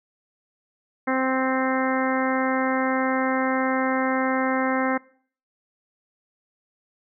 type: harmonic tone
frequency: 261.6 Hz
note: C4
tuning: in tune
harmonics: 1 / 2 / 3 / 4 / 5 / 6 / 7 / 8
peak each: -24 / -27 / -29 / -30 / -31 / -32 / -32 / -33 dBFS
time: 1.07-4.98 s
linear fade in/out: 10 ms
effects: noise-tail reverb RT60 0.5 s tail -22 dB re dry